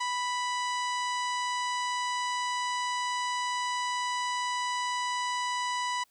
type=harmonic tone with a mistuned harmonic; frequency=987.8 Hz; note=B5; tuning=in tune; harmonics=1 / 2 / 3 / 4 / 5 / 6 / 7 / 8 / 9; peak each=-30 / -36 / -40 / -42 / -44 / -46 / -47 / -48 / -49 dBFS; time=0-6.04 s; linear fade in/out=10 ms; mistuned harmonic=9; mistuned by=-39 cents; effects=white hiss -68 dBFS RMS until 6.1 s